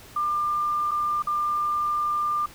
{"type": "tone with dropouts", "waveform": "sine", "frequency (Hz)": 1196, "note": "D6", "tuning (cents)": 31, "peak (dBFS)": -22, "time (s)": [0.16, 2.46], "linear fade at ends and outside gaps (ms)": 5, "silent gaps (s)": [[0.911, 0.915], [1.223, 1.27]], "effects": ["pink hiss -47 dBFS RMS until 2.54 s"]}